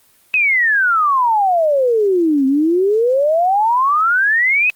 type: exponential two-way sweep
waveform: sine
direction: down then up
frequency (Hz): 2584 to 261.6 to 2584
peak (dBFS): -11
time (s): 0.34-4.7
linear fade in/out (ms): 0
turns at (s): 2.46
effects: white hiss -53 dBFS RMS until 4.75 s + Opus 24 kbps